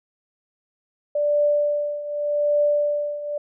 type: tone with tremolo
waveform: sine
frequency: 587.3 Hz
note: D5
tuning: in tune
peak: -15 dBFS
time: 1.15-3.38 s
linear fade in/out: 5 ms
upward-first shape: triangle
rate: 0.85 Hz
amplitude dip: 80%
effects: none